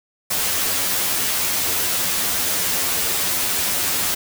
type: noise with comb filter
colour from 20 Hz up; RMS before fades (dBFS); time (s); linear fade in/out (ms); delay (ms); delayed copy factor
white; -21; 0.3-4.15; 10; 11; +0.75
effects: none